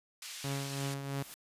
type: band-pass noise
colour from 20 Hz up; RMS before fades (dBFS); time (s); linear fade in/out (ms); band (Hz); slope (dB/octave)
pink; -45; 0.22-0.94; 2; 2600 to 9700; 12
type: tone with tremolo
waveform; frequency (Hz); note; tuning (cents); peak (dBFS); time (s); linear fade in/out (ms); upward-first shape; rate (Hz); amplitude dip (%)
sawtooth; 138.59; C#3; 0; -29; 0.44-1.23; 5; triangle; 3; 55
type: noise with exponential growth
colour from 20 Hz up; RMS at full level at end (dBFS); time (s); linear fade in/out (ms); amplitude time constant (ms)
white; -46; 0.6-1.34; 0; 160
effects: resampled to 32000 Hz